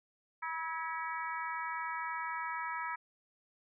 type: harmonic tone with a mistuned harmonic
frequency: 323 Hz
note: E4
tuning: 35 cents flat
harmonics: 3 / 4 / 5 / 6 / 7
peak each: -39 / -41 / -43 / -45 / -46 dBFS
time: 0.42-2.96 s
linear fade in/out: 10 ms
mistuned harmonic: 5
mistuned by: +46 cents
effects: none